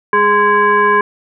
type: tone with frequency modulation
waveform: sine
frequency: 1034 Hz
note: C6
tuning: 21 cents flat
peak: -8 dBFS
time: 0.13-1.01 s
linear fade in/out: 2 ms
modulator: 619 Hz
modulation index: 1.1
effects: none